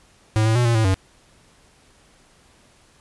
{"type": "tone with pitch steps", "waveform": "square", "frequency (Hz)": [109, 111.4, 121.8, 117.1, 110.9, 94.9], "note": ["A2", "A2", "B2", "A#2", "A2", "F#2"], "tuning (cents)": [-16, 22, -24, 8, 14, 44], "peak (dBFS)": -16, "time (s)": [0.36, 0.942], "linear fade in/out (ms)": 0, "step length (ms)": 97, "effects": ["pink hiss -55 dBFS RMS until 3 s", "resampled to 24000 Hz"]}